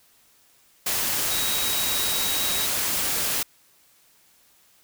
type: tone in noise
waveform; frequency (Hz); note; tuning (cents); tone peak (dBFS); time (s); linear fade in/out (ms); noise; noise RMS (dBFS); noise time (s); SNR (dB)
sine; 3827; A#7; +45; -29; 1.31-2.66; 5; white; -25; 0.86-3.43; -7
effects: white hiss -59 dBFS RMS until 4.83 s